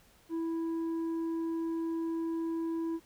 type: tone with tanh clipping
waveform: triangle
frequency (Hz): 329.1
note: E4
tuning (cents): -3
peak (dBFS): -32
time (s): 0.29-3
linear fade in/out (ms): 50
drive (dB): 9
effects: pink hiss -63 dBFS RMS until 3.05 s